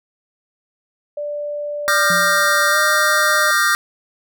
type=tone with pitch glide; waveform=sine; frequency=587.3 to 607.7 Hz; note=D5 to D#5; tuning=0 to -41 cents; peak=-22 dBFS; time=1.17-3.51 s; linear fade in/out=5 ms; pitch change=+59 cents; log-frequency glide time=2.7-2.77 s
type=chord; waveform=square; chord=G minor seventh; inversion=second; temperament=equal with one note detuned; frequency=1197.3 / 1396.9 / 1568 / 1864.7 Hz; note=D6 / F6 / G6 / Bb6; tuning=+33 / 0 / 0 / 0 cents; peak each=-20 dBFS; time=1.88-3.75 s; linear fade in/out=0 ms
type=tone with exponential decay; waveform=sine; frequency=176.5 Hz; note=F3; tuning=19 cents sharp; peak=-22 dBFS; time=2.1-2.66 s; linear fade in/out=2 ms; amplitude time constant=120 ms
effects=none